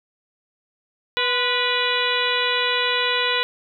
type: harmonic tone with a mistuned harmonic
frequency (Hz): 490.3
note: B4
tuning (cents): -13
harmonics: 1 / 2 / 3 / 4 / 5 / 6 / 7 / 8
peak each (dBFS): -27 / -27 / -27 / -27 / -27 / -27 / -27 / -27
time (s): 1.17-3.43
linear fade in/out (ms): 0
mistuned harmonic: 2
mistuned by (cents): +57
effects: none